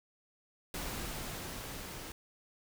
pink noise with level ramp, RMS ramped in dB -39 to -45 dBFS, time 0.74-2.12 s, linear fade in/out 2 ms, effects none

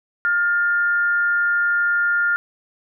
sine tone pair together, 1412 / 1779 Hz, F6 / A6, +19 / +19 cents, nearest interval major third, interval 400 cents, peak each -16 / -28 dBFS, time 0.25-2.36 s, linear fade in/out 0 ms, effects none

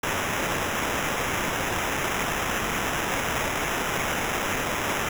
white noise with sample-and-hold, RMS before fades -27 dBFS, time 0.03-5.09 s, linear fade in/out 5 ms, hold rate 4410 Hz, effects none

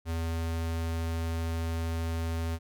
square tone, 82.41 Hz, E2, in tune, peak -30 dBFS, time 0.05-2.59 s, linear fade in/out 50 ms, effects none

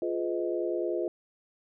sine chord, F half-diminished seventh, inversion none, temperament just, 349.2 / 419.1 / 502.9 / 628.6 Hz, F4 / Ab4 / Cb5 / Eb5, 0 / +16 / +31 / +18 cents, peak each -30 / -35 / -35 / -35 dBFS, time 0.02-1.08 s, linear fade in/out 2 ms, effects none

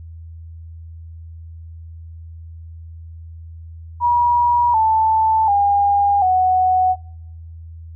sine tone with pitch steps, 961 / 881.2 / 808.1 / 741 Hz, B5 / A5 / G#5 / F#5, -48 / +2 / -48 / +2 cents, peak -12 dBFS, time 4-6.96 s, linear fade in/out 50 ms, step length 740 ms, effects noise-tail reverb RT60 0.9 s tail -25 dB re dry + added 82 Hz sine -33 dBFS peak until 7.95 s

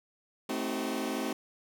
sawtooth chord, A diminished seventh, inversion none, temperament just, 220 / 264 / 316.8 / 380.2 Hz, A3 / C4 / Eb4 / Gb4, 0 / +16 / +31 / +47 cents, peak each -33 / -31 / -34 / -34 dBFS, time 0.49-1.33 s, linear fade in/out 5 ms, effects none

